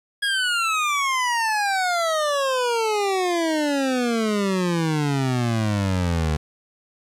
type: exponential sweep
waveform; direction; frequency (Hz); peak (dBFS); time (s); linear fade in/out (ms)
25% pulse; down; 1663 to 75.1; -16; 0.22-6.37; 10
effects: low-pass 9000 Hz 12 dB/octave + 8-bit